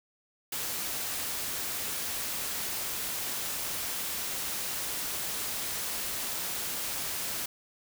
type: noise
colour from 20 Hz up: white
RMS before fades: -34 dBFS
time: 0.52-7.46 s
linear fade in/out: 5 ms
effects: none